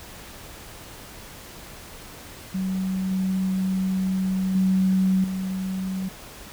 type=tone with level steps; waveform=sine; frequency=188.6 Hz; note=F#3; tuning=33 cents sharp; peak=-23 / -21 / -17 / -25 dBFS; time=2.54-6.09 s; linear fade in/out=10 ms; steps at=3.11 / 4.55 / 5.24 s; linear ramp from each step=2 ms; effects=pink hiss -42 dBFS RMS until 6.52 s